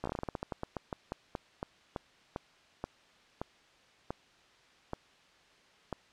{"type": "slowing click train", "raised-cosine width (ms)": 1, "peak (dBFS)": -21, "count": 25, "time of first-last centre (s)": [0.04, 5.927], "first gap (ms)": 15, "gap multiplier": 1.2, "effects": ["white hiss -62 dBFS RMS until 6.12 s", "low-pass 4000 Hz 12 dB/octave"]}